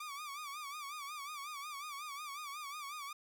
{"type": "tone with vibrato", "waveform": "sawtooth", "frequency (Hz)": 1169, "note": "D6", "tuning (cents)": -8, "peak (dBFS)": -39, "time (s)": [0, 3.13], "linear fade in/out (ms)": 5, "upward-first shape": "sine", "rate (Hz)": 5.5, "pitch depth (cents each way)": 100, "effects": []}